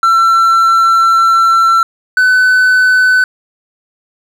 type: tone pair in turn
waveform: triangle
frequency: 1347 / 1506.4 Hz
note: E6 / F#6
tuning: +37 / +31 cents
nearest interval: major second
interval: 194 cents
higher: second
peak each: -4 dBFS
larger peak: neither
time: 0.03-1.83 / 2.17-3.24 s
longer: first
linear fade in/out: 2 ms
effects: none